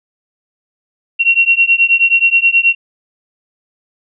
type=beating tone pair; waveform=sine; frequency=2733 / 2742.4 Hz; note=F7 / F7; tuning=-38 / -32 cents; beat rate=9.4 Hz; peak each=-11 dBFS; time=1.19-2.75 s; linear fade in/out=20 ms; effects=none